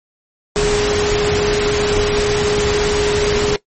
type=tone in noise; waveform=sine; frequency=415.3 Hz; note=G#4; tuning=in tune; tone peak=-15 dBFS; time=0.56-3.56 s; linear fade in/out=0 ms; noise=pink; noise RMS=-19 dBFS; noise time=0.56-3.56 s; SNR=+1 dB; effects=noise-tail reverb RT60 0.1 s tail -18 dB re dry + MP3 32 kbps